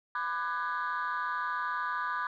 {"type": "chord", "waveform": "sine", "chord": "G# half-diminished seventh", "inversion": "first", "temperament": "just", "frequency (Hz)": [996.7, 1196.1, 1495.1, 1661.2], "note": ["B5", "D6", "F#6", "G#6"], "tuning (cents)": [16, 31, 18, 0], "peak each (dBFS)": [-34, -33, -36, -37], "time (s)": [0.15, 2.27], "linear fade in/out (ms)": 2, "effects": ["tanh soft clip ceiling -25 dBFS"]}